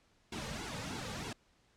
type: noise with flanger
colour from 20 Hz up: pink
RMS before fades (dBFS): -41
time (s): 0.32-1.33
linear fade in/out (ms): 5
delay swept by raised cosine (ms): 1.6 to 3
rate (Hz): 3.2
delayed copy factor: -0.9
effects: pink hiss -70 dBFS RMS until 1.76 s + low-pass 7000 Hz 12 dB/octave